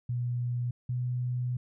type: tone pair in turn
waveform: sine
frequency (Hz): 121.9 / 124.1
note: B2 / B2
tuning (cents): -22 / +9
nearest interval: unison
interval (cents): 31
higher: second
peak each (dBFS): -28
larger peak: neither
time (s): 0.09-0.71 / 0.89-1.57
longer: second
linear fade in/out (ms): 5
effects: none